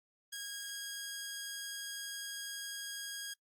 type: tone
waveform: 10% pulse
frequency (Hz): 1638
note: G#6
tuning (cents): -24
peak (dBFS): -32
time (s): 0.32-3.34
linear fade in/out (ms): 10
effects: noise-tail reverb RT60 0.1 s tail -22 dB re dry + Opus 24 kbps